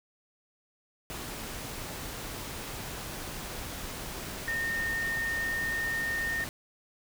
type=tone in noise; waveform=sine; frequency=1831 Hz; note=A#6; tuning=32 cents flat; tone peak=-29 dBFS; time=4.48-6.44 s; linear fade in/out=0 ms; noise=pink; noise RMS=-39 dBFS; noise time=1.1-6.49 s; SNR=+7 dB; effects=none